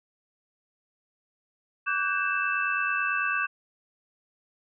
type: tone cluster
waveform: sine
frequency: 1153 / 1504 / 1593 / 2643 Hz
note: D6 / F#6 / G6 / E7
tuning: -32 / +28 / +27 / +4 cents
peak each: -30 dBFS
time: 1.86-3.47 s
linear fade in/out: 20 ms
effects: none